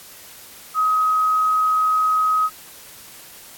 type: tone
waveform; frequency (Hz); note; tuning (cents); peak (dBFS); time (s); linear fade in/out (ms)
sine; 1265; D#6; +28; -15; 0.74-2.5; 50
effects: white hiss -42 dBFS RMS until 3.57 s + AAC 64 kbps